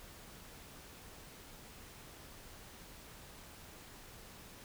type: silence
effects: pink hiss -54 dBFS RMS until 4.64 s